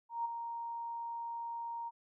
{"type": "tone with ADSR envelope", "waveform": "sine", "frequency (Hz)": 932.3, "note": "A#5", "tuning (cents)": 0, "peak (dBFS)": -31, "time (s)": [0.09, 1.91], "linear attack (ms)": 160, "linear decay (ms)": 14, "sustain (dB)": -7, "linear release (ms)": 34, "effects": []}